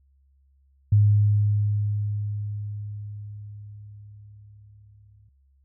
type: tone with exponential decay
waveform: sine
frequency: 103.83 Hz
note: G#2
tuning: in tune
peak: -13 dBFS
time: 0.92-5.29 s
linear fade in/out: 5 ms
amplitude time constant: 950 ms
effects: added 68 Hz sine -58 dBFS peak until 5.64 s